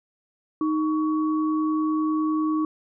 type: tone pair together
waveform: sine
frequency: 311.1 / 1122.5 Hz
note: D#4 / C#6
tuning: 0 / +21 cents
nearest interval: octave + minor seventh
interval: 2221 cents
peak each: -21 / -30 dBFS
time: 0.61-2.65 s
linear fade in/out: 2 ms
effects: none